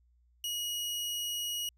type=tone; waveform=sawtooth; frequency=2900 Hz; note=F#7; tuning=35 cents flat; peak=-30 dBFS; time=0.44-1.69 s; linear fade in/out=2 ms; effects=added 60 Hz sine -64 dBFS peak until 1.77 s